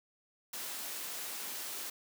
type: high-pass noise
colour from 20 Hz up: white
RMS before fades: -41 dBFS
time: 0.53-1.9 s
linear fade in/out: 5 ms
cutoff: 240 Hz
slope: 12 dB/octave
effects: none